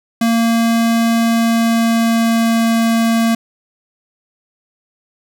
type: tone with pitch glide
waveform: square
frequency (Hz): 229.8 to 228.3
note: A#3 to A#3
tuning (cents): -25 to -36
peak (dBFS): -12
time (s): 0.21-3.35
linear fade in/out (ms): 5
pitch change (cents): -11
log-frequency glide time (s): 1.18-2.73
effects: none